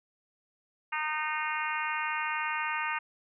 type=harmonic tone; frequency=307.1 Hz; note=D#4; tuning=23 cents flat; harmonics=3 / 4 / 5 / 6 / 7 / 8 / 9; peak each=-35 / -36 / -37 / -38 / -38 / -39 / -40 dBFS; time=0.92-2.99 s; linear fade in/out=10 ms; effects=none